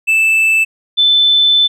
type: tone pair in turn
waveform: triangle / sine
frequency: 2638 / 3521 Hz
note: E7 / A7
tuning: +1 / 0 cents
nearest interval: perfect fourth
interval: 499 cents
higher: second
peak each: -7 dBFS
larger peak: neither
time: 0.07-0.65 / 0.97-1.68 s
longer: second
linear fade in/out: 20 ms
effects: none